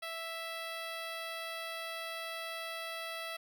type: tone with notch filter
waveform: 10% pulse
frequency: 659.3 Hz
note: E5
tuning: in tune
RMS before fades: -41 dBFS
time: 0.02-3.37 s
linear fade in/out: 10 ms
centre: 7900 Hz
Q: 1.9
effects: none